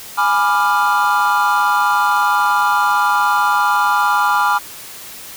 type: chord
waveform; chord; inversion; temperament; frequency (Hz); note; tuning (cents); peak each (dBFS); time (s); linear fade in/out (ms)
triangle; G# diminished seventh; none; equal with one note detuned; 830.6 / 987.8 / 1187.6 / 1396.9; G#5 / B5 / D6 / F6; 0 / 0 / +19 / 0; -16; 0.17-4.59; 20
effects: white hiss -34 dBFS RMS until 5.36 s